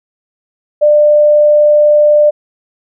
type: tone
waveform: sine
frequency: 596 Hz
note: D5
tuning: 25 cents sharp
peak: -4 dBFS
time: 0.81-2.31 s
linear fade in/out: 20 ms
effects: none